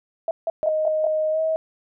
sine tone bursts, 659.3 Hz, E5, in tune, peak -20 dBFS, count 5, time 0.28-1.07 s, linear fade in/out 2 ms, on 30 ms, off 160 ms
sine tone with pitch glide, 622.3 to 638.3 Hz, D#5 to D#5, 0 to +44 cents, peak -19 dBFS, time 0.63-1.56 s, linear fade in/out 0 ms, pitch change +44 cents, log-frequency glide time 1.31-1.4 s
effects none

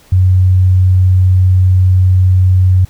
sine tone, 92.5 Hz, F#2, in tune, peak -5 dBFS, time 0.12-2.85 s, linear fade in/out 5 ms, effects pink hiss -45 dBFS RMS until 2.89 s

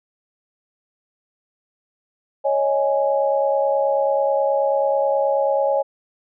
sine chord, C# suspended second, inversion none, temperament just, 554.4 / 623.7 / 831.5 Hz, C#5 / D#5 / G#5, 0 / +4 / +2 cents, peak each -18 / -23 / -23 dBFS, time 2.44-5.83 s, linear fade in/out 20 ms, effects none

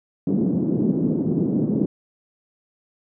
white band-pass noise, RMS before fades -21 dBFS, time 0.27-1.86 s, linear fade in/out 5 ms, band 160 to 300 Hz, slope 24 dB/octave, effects none

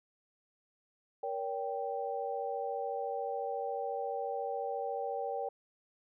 sine chord, G diminished, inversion first, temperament just, 470.4 / 564.5 / 784 Hz, Bb4 / Db5 / G5, +16 / +31 / 0 cents, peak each -38 / -39 / -37 dBFS, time 1.23-5.49 s, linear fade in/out 5 ms, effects none

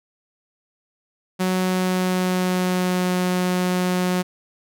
sawtooth tone with pitch glide, 185 to 181.51 Hz, F#3 to F#3, 0 to -33 cents, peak -15 dBFS, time 1.39-4.23 s, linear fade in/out 20 ms, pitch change -33 cents, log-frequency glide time 1.51-3.13 s, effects none

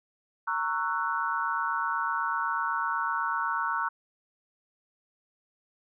sine chord, F# dominant seventh, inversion first, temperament just, 925 / 1110 / 1332 / 1480 Hz, A#5 / C#6 / E6 / F#6, -14 / +2 / +18 / 0 cents, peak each -32 dBFS, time 0.47-3.89 s, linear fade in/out 10 ms, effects none

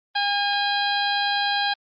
harmonic tone with a mistuned harmonic, 810 Hz, G#5, 43 cents flat, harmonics 1 / 2 / 3 / 4 / 5 / 6, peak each -24 / -26 / -33 / -28 / -29 / -35 dBFS, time 0.15-1.74 s, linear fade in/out 10 ms, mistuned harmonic 3, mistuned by +36 cents, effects Opus 24 kbps

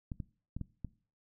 clicks, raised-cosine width 5 ms, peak -26 dBFS, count 5, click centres 0.118 / 0.202 / 0.566 / 0.613 / 0.847 s, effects noise-tail reverb RT60 0.4 s tail -20 dB re dry

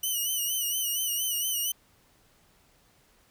5% pulse tone with vibrato, 2960 Hz, F#7, in tune, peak -19 dBFS, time 0.03-1.72 s, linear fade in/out 5 ms, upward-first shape sine, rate 4.3 Hz, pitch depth 68 cents each way, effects pink hiss -63 dBFS RMS until 3.3 s

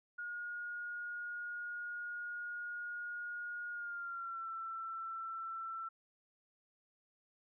sine tone with pitch glide, 1435 to 1338.9 Hz, F6 to E6, +47 to +27 cents, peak -40 dBFS, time 0.18-5.89 s, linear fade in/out 10 ms, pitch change -120 cents, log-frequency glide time 3.71-4.48 s, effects none

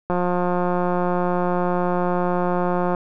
click train, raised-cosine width 1 ms, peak -9 dBFS, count 508, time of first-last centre 0.1-2.948 s, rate 178 Hz, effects none

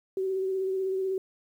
sine tone with vibrato, 380.6 Hz, F#4, 49 cents sharp, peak -26 dBFS, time 0.17-1.18 s, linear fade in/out 2 ms, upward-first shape sine, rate 16 Hz, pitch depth 23 cents each way, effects 10-bit

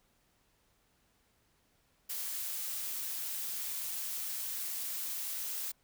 blue noise, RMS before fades -38 dBFS, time 2.09-5.72 s, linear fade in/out 10 ms, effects pink hiss -72 dBFS RMS until 5.83 s

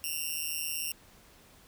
5% pulse tone with amplitude modulation, 2767 Hz, F7, 17 cents flat, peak -19 dBFS, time 0.04-0.92 s, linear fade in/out 0 ms, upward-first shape sine, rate 158 Hz, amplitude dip 100%, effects pink hiss -58 dBFS RMS until 1.67 s

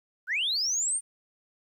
sine linear sweep, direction up, 1396.9 to 9100 Hz, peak -24 dBFS, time 0.27-1.01 s, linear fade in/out 50 ms, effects tanh soft clip ceiling -21 dBFS + 11-bit

